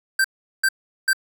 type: tone bursts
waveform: square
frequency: 1565 Hz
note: G6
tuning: 3 cents flat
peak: -16 dBFS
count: 3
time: 0.19-1.132 s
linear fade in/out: 5 ms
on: 54 ms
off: 390 ms
effects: 9-bit